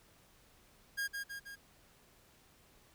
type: tone with echo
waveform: 45% pulse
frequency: 1625 Hz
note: G#6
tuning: 38 cents flat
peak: -34 dBFS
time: 0.97-1.08 s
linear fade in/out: 20 ms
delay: 160 ms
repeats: 3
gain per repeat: -4 dB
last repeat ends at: 1.56 s
effects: pink hiss -65 dBFS RMS until 2.94 s